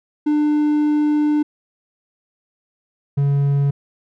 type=tone pair in turn; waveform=triangle; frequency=298.8 / 141.01 Hz; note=D4 / C#3; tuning=+30 / +30 cents; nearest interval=octave + minor second; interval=1300 cents; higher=first; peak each=-12 dBFS; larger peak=neither; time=0.26-1.43 / 3.17-3.71 s; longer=first; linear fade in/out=10 ms; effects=none